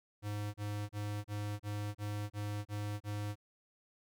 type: tone bursts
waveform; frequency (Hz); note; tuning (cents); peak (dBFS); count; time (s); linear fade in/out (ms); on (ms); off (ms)
square; 103.83; G#2; 0; -37; 9; 0.22-3.356; 50; 320; 32
effects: none